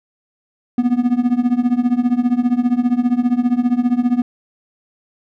triangle tone with tremolo, 244.4 Hz, B3, 18 cents flat, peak -7 dBFS, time 0.78-4.22 s, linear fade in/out 2 ms, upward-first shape triangle, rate 15 Hz, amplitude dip 95%, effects none

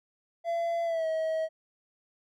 triangle tone with pitch glide, 677 to 639.4 Hz, E5 to D#5, +46 to +47 cents, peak -25 dBFS, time 0.44-1.49 s, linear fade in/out 50 ms, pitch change -99 cents, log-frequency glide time 0.84-1.07 s, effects none

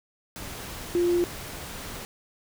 sine tone in noise, 349.2 Hz, F4, in tune, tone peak -20 dBFS, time 0.95-1.24 s, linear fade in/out 0 ms, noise pink, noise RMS -38 dBFS, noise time 0.36-2.05 s, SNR +15 dB, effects none

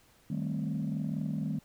sine chord, A half-diminished seventh, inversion second, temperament equal, 155.56 / 196 / 220 / 261.6 Hz, Eb3 / G3 / A3 / C4, 0 / 0 / 0 / 0 cents, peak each -33 / -35 / -35 / -38 dBFS, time 0.3-1.59 s, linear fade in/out 5 ms, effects tanh soft clip ceiling -25 dBFS + pink hiss -63 dBFS RMS until 1.64 s

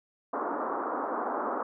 white band-pass noise, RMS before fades -32 dBFS, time 0.33-1.63 s, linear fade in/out 5 ms, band 240 to 1300 Hz, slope 48 dB/octave, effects none

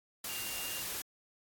sine tone in noise, 2794 Hz, F7, in tune, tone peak -43 dBFS, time 0.29-0.82 s, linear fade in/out 5 ms, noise white, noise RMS -39 dBFS, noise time 0.24-1.02 s, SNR -7 dB, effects AAC 64 kbps

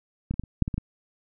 clicks, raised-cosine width 5 ms, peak -15 / -22 / -14 / -28 / -6 / -16 / -16 / -15 dBFS, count 8, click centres 0.31 / 0.34 / 0.396 / 0.437 / 0.623 / 0.679 / 0.742 / 0.78 s, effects none

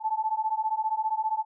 sine beating tone pair, 866 / 881 Hz, A5 / A5, -28 / +2 cents, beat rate 15 Hz, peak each -28 dBFS, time 0-1.45 s, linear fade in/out 50 ms, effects none

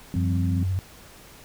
sine chord, F suspended second, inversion none, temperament equal with one note detuned, 173.11 / 196 / 261.6 Hz, F3 / G3 / C4, -15 / 0 / 0 cents, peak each -28 / -33 / -29 dBFS, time 0.14-0.63 s, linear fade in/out 0 ms
sine tone with vibrato, 93.3 Hz, F#2, 15 cents sharp, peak -22 dBFS, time 0.16-0.79 s, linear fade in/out 0 ms, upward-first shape square, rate 15 Hz, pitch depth 47 cents each way
effects pink hiss -48 dBFS RMS until 1.44 s

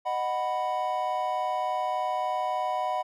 triangle chord, B major, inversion first, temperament just, 617.4 / 740.8 / 987.8 Hz, D#5 / F#5 / B5, -14 / +2 / 0 cents, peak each -31 / -27 / -29 dBFS, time 0.05-3.03 s, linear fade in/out 20 ms, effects none

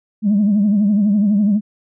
sine tone with vibrato, 205.6 Hz, G#3, 17 cents flat, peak -10 dBFS, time 0.22-1.61 s, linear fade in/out 50 ms, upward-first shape triangle, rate 12 Hz, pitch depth 110 cents each way, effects tanh soft clip ceiling -8 dBFS

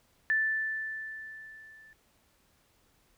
sine tone with level ramp, 1760 Hz, A6, in tune, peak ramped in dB -23 to -53 dBFS, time 0.3-1.93 s, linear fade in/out 0 ms, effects pink hiss -68 dBFS RMS until 3.17 s

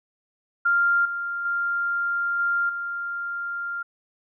sine tone with level steps, 1395 Hz, F6, 2 cents flat, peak -17 / -26 / -22 / -20 / -27 dBFS, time 0.65-3.83 s, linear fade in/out 10 ms, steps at 1.05 / 1.45 / 2.39 / 2.69 s, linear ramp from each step 5 ms, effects none

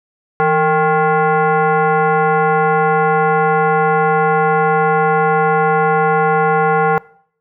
sine tone with frequency modulation, 165.1 Hz, E3, 3 cents sharp, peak -10 dBFS, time 0.4-6.98 s, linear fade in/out 0 ms, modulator 622 Hz, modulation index 1.9, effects noise-tail reverb RT60 0.6 s tail -22 dB re dry

